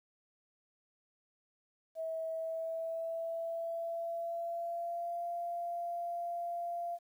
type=tone with pitch glide; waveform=sine; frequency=648 to 690.5 Hz; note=E5 to F5; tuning=-30 to -20 cents; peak=-35 dBFS; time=1.95-6.99 s; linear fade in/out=50 ms; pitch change=+110 cents; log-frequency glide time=2.3-5.24 s; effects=11-bit